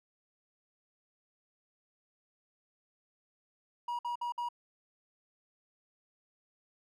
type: tone bursts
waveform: triangle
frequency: 959 Hz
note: A#5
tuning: 49 cents sharp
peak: -31 dBFS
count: 4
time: 3.88-4.488 s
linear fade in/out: 5 ms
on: 110 ms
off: 56 ms
effects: none